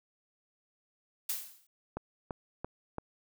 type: noise with exponential decay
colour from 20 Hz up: blue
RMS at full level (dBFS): -31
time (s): 1.29-1.67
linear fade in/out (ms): 5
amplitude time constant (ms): 82
type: click train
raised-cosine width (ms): 1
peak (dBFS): -22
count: 4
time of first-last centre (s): 1.97-2.984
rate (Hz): 2.96
effects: none